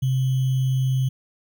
sine tone with sample-and-hold, 130.81 Hz, C3, in tune, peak -18 dBFS, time 0.02-1.09 s, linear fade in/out 10 ms, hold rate 3150 Hz, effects none

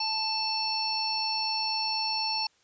harmonic tone with a mistuned harmonic, 880 Hz, A5, in tune, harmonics 1 / 3 / 5 / 6, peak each -32 / -37 / -31 / -32 dBFS, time 0-2.47 s, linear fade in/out 5 ms, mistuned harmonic 6, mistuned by +44 cents, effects white hiss -66 dBFS RMS until 2.63 s + resampled to 16000 Hz

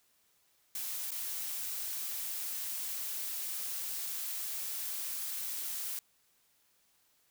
blue noise with dropouts, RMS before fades -38 dBFS, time 0.75-5.99 s, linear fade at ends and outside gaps 1 ms, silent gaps 1.107-1.117 s, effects white hiss -71 dBFS RMS until 7.3 s

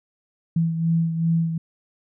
sine beating tone pair, 164.81 / 167.41 Hz, E3 / E3, 0 / +27 cents, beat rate 2.6 Hz, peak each -19 / -27 dBFS, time 0.56-1.58 s, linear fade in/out 5 ms, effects none

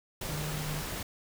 sine tone in noise, 151.4 Hz, D#3, 47 cents flat, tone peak -35 dBFS, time 0.29-0.81 s, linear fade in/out 5 ms, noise pink, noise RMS -37 dBFS, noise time 0.21-1.03 s, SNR -1 dB, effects none

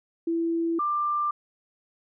sine tone pair in turn, 333 / 1186.7 Hz, E4 / D6, +18 / +18 cents, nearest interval octave + minor seventh, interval 2200 cents, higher second, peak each -23 dBFS, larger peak neither, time 0.27-0.79 / 0.79-1.31 s, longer neither, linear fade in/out 5 ms, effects none

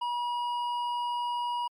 sine tone with hard clipping, 964 Hz, B5, 42 cents flat, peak -30 dBFS, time 0.01-1.68 s, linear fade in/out 10 ms, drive 7 dB, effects MP3 96 kbps

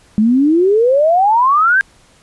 sine exponential sweep, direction up, 206.8 to 1627 Hz, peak -8 dBFS, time 0.18-1.81 s, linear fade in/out 0 ms, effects pink hiss -49 dBFS RMS until 2.22 s + resampled to 24000 Hz

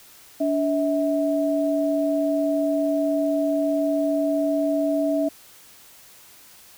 sine tone pair together, 288.4 / 647 Hz, D4 / E5, -31 / -32 cents, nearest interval octave + major second, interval 1399 cents, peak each -22 dBFS, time 0.4-5.29 s, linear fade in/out 10 ms, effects white hiss -49 dBFS RMS until 6.77 s

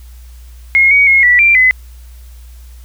sine tone with pitch steps, 2154 / 2250 / 2161 / 1956 / 2363 / 2025 Hz, C7 / C#7 / C#7 / B6 / D7 / B6, +50 / +25 / -45 / -17 / +10 / +43 cents, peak -5 dBFS, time 0.75-1.71 s, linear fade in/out 0 ms, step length 160 ms, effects added 60 Hz sine -32 dBFS peak until 2.84 s + white hiss -48 dBFS RMS until 2.84 s

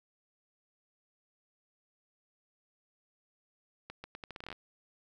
accelerating click train, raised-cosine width 0.3 ms, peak -27 dBFS, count 13, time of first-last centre 3.9-4.527 s, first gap 140 ms, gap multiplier 0.79, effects 11-bit

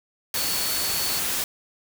sine tone in noise, 4435 Hz, C#8, in tune, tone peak -30 dBFS, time 0.36-1.19 s, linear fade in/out 2 ms, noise white, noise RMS -26 dBFS, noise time 0.34-1.44 s, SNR -7 dB, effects none

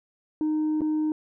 sine tone with dropouts, 308.3 Hz, D#4, 16 cents flat, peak -20 dBFS, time 0.41-1.12 s, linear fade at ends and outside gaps 1 ms, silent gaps 0.808-0.817 s, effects tanh soft clip ceiling -21 dBFS

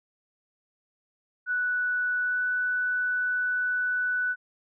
sine tone with pitch glide, 1480 to 1488.6 Hz, F#6 to F#6, 0 to +10 cents, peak -24 dBFS, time 1.46-4.36 s, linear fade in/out 50 ms, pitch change +10 cents, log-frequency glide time 2.22-2.4 s, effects none

